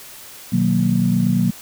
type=chord; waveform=sine; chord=B major seventh; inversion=none; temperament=equal; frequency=123.47 / 155.56 / 185 / 233.1 Hz; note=B2 / D#3 / F#3 / A#3; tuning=0 / 0 / 0 / 0 cents; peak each=-21 / -23 / -17 / -19 dBFS; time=0.52-1.51 s; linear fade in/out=10 ms; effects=tanh soft clip ceiling -4 dBFS + white hiss -39 dBFS RMS until 1.61 s